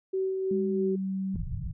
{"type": "tone with tremolo", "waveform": "sine", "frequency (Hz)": 380.3, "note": "F#4", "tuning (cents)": 48, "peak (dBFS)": -25, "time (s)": [0.13, 0.96], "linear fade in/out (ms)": 10, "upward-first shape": "sine", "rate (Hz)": 3.1, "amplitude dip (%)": 30}
{"type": "tone with pitch glide", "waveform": "sine", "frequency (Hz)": [201.2, 191.56], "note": ["G3", "G3"], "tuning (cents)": [45, -40], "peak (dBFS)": -28, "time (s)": [0.51, 1.36], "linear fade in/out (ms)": 2, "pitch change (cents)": -85, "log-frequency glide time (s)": [0.7, 0.94]}
{"type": "low-pass noise", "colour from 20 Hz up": "pink", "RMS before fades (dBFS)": -33, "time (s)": [1.34, 1.73], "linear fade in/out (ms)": 10, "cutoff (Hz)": 180, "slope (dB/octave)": 96}
{"effects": []}